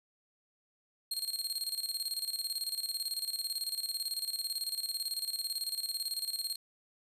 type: tone with tremolo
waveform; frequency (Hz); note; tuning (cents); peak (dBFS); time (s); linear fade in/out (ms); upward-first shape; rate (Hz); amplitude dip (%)
sawtooth; 4230; C8; +18; -29; 1.11-6.56; 5; square; 18; 70
effects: resampled to 32000 Hz